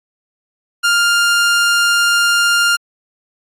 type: tone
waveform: sawtooth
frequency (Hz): 1402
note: F6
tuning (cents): +6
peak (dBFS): -7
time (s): 0.83-2.77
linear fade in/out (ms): 20
effects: low-pass 11000 Hz 12 dB/octave + AAC 64 kbps